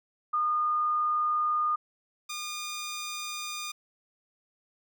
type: tone pair in turn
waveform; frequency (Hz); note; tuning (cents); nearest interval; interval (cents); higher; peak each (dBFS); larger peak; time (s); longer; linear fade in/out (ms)
sine / 10% pulse; 1221 / 1214; D#6 / D#6; -33 / -43; unison; 10; first; -24 / -26; first; 0.33-1.76 / 2.29-3.72; neither; 10
effects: none